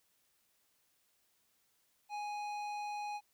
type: tone with tanh clipping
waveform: sine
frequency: 830.6 Hz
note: G#5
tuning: in tune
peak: -40 dBFS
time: 2.09-3.21 s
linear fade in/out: 50 ms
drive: 14 dB
effects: white hiss -75 dBFS RMS until 3.33 s